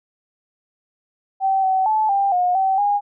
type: tone with pitch steps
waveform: sine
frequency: 772 / 759 / 867 / 793 / 719 / 768 / 817 Hz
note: G5 / F#5 / A5 / G5 / F#5 / G5 / G#5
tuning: -27 / +44 / -26 / +20 / -50 / -36 / -29 cents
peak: -15 dBFS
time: 1.4-3.01 s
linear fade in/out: 50 ms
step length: 230 ms
effects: none